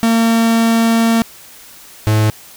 45% pulse tone pair in turn, 228.1 / 107.65 Hz, A#3 / A2, -37 / -37 cents, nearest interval octave + minor second, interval 1300 cents, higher first, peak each -10 dBFS, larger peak neither, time 0.03-1.22 / 2.07-2.3 s, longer first, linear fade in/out 0 ms, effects white hiss -39 dBFS RMS until 2.56 s

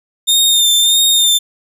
sawtooth tone with vibrato, 3634 Hz, A#7, 45 cents flat, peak -6 dBFS, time 0.27-1.39 s, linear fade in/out 20 ms, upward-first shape sine, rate 1.6 Hz, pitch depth 35 cents each way, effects none

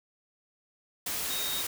sine tone in noise, 3729 Hz, A#7, in tune, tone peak -34 dBFS, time 1.3-1.62 s, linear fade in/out 5 ms, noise white, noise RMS -33 dBFS, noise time 1.06-1.67 s, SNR -4 dB, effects none

